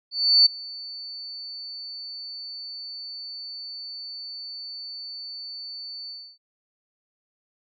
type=tone with ADSR envelope; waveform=sine; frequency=4500 Hz; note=C#8; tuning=25 cents sharp; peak=-11 dBFS; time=0.11-6.38 s; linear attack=350 ms; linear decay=9 ms; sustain=-23 dB; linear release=290 ms; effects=none